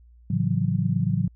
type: chord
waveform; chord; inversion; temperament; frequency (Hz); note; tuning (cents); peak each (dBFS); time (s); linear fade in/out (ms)
sine; F# minor seventh; first; equal with one note detuned; 110 / 138.59 / 167.11 / 185; A2 / C#3 / E3 / F#3; 0 / 0 / +24 / 0; -26; 0.3-1.28; 5
effects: added 59 Hz sine -49 dBFS peak until 1.35 s